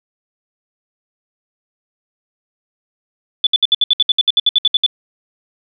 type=tone bursts; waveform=sine; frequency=3474 Hz; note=A7; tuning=23 cents flat; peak=-8 dBFS; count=16; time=3.44-4.863 s; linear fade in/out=2 ms; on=28 ms; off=65 ms; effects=none